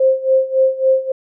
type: tone with tremolo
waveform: sine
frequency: 527 Hz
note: C5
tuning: 12 cents sharp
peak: -8 dBFS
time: 0-1.12 s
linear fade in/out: 5 ms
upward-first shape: sine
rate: 3.6 Hz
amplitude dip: 85%
effects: none